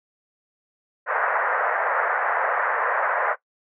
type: band-pass noise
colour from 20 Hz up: white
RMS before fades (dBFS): -23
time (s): 1.06-3.36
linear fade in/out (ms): 50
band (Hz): 490 to 1800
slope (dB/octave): 48
effects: noise-tail reverb RT60 0.1 s tail -17 dB re dry